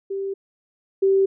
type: tone pair in turn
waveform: sine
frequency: 391.3 / 388.1 Hz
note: G4 / G4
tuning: -3 / -17 cents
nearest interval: unison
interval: 14 cents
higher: first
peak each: -24 / -14 dBFS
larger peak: second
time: 0.1-0.34 / 1.02-1.26 s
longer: neither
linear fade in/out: 10 ms
effects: none